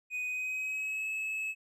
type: tone with pitch glide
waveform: triangle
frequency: 2493 to 2588 Hz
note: D#7 to E7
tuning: +3 to -32 cents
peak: -31 dBFS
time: 0.1-1.55 s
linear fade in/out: 50 ms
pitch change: +65 cents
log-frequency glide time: 0.26-1.09 s
effects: none